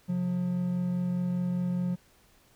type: tone pair together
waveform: triangle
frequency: 134.1 / 179 Hz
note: C3 / F3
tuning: +43 / +43 cents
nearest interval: perfect fourth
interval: 500 cents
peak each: -34 / -25 dBFS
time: 0.08-1.96 s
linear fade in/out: 20 ms
effects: pink hiss -62 dBFS RMS until 2.55 s